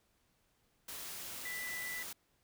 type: tone in noise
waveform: sine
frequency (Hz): 1984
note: B6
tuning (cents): +7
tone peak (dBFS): -40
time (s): 1.45-2.03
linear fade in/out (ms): 5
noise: white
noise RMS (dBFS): -45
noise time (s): 0.88-2.13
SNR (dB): +2
effects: pink hiss -75 dBFS RMS until 2.43 s